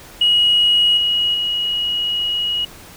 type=tone with level steps; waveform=sine; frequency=2900 Hz; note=F#7; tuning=35 cents flat; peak=-10 / -14 / -17 dBFS; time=0.21-2.65 s; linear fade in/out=5 ms; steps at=0.97 / 1.34 s; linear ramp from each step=5 ms; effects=tanh soft clip ceiling -6 dBFS + pink hiss -40 dBFS RMS until 2.96 s